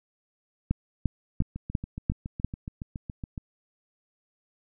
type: two click trains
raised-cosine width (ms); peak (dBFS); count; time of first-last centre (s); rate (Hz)
5; -22 / -11; 15 / 6; 1.42-3.378 / 0.71-2.446; 7.15 / 2.88
effects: none